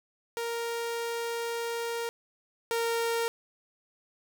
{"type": "tone pair in turn", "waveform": "sawtooth", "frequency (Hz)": [466.2, 462.7], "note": ["A#4", "A#4"], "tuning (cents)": [0, -13], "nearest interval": "unison", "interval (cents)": 13, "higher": "first", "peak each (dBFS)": [-27, -23], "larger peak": "second", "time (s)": [[0.37, 2.09], [2.71, 3.28]], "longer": "first", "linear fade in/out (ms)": 0, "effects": ["9-bit"]}